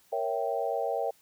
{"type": "chord", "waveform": "sine", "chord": "A# diminished seventh", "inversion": "none", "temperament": "equal with one note detuned", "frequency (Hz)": [466.2, 554.4, 659.3, 781.3], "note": ["A#4", "C#5", "E5", "G5"], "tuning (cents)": [0, 0, 0, -6], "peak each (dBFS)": -33, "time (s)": [0.12, 1.11], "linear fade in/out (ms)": 10, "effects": ["white hiss -63 dBFS RMS until 1.21 s"]}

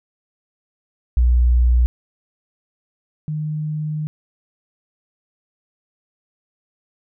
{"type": "tone pair in turn", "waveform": "sine", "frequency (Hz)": [60.7, 152.95], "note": ["B1", "D#3"], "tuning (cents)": [-29, -29], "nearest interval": "octave + major third", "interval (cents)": 1600, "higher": "second", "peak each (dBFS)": [-11, -21], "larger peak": "first", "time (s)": [[1.17, 1.86], [3.28, 4.07]], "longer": "second", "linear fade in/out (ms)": 0, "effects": []}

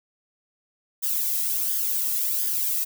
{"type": "noise with flanger", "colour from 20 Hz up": "violet", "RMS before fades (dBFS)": -25, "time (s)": [1.02, 2.85], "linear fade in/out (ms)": 20, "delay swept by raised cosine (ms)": [0.6, 1.56], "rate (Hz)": 1.4, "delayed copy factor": 0.65, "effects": []}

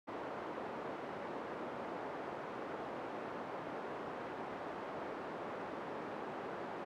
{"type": "band-pass noise", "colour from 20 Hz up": "pink", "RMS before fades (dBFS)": -44, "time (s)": [0.07, 6.85], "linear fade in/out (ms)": 20, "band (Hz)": [330, 1100], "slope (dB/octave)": 12, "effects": []}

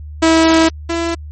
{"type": "tone pair in turn", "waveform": "sawtooth", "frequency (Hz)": [324.6, 335.5], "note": ["E4", "E4"], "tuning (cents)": [-27, 31], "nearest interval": "minor second", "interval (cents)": 58, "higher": "second", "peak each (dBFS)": [-4, -12], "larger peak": "first", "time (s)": [[0.22, 0.69], [0.89, 1.15]], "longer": "first", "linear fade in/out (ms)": 10, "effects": ["added 75 Hz sine -27 dBFS peak until 1.31 s", "MP3 32 kbps"]}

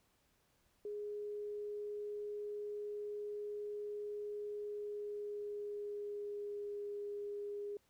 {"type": "tone with pitch glide", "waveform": "sine", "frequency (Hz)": [415.3, 409.6], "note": ["G#4", "G#4"], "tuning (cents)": [0, -24], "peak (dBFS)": -40, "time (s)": [0.85, 7.77], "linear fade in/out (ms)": 2, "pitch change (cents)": -24, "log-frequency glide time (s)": [4.63, 6.89], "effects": ["pink hiss -75 dBFS RMS until 7.89 s"]}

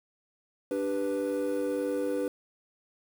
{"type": "chord", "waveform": "triangle", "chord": "G major", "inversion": "second", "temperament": "equal", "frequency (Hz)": [293.7, 392, 493.9], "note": ["D4", "G4", "B4"], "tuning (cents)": [0, 0, 0], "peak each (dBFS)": [-30, -32, -28], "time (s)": [0.71, 2.28], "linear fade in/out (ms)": 2, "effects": ["tanh soft clip ceiling -17 dBFS", "8-bit"]}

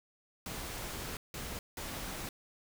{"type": "noise bursts at uneven times", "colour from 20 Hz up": "pink", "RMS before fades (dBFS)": -41, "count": 3, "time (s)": [[0.46, 1.17], [1.34, 1.59], [1.77, 2.29]], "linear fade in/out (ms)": 2, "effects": []}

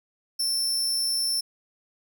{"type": "tone", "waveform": "sawtooth", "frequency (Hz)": 5370, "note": "E8", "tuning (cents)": 31, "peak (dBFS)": -21, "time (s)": [0.39, 1.41], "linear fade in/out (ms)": 10, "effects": []}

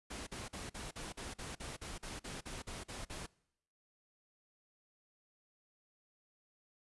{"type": "noise bursts", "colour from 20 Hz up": "pink", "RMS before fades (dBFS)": -45, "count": 15, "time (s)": [0.1, 3.266], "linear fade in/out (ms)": 10, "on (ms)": 170, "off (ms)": 44, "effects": ["noise-tail reverb RT60 0.8 s tail -24 dB re dry", "resampled to 24000 Hz"]}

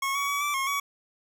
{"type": "tone with pitch steps", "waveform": "25% pulse", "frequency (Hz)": [1093, 1126, 1136, 1164, 1080, 1130], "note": ["C#6", "C#6", "C#6", "D6", "C#6", "C#6"], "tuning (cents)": [-25, 27, 42, -16, -45, 33], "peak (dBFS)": -22, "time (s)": [0.02, 0.8], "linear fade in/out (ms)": 5, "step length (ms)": 130, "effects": []}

